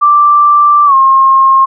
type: tone with pitch glide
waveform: sine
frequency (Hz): 1174.7 to 1071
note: D6 to C6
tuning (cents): 0 to +40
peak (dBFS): -3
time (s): 0.01-1.66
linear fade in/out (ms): 20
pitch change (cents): -160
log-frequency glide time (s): 0.86-0.94
effects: none